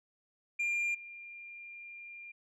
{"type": "tone with level steps", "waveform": "sine", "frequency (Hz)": 2396, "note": "D7", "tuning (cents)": 34, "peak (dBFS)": [-27, -45], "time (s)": [0.59, 2.32], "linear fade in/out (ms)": 10, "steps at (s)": 0.94, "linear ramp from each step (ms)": 10, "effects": ["tanh soft clip ceiling -29 dBFS"]}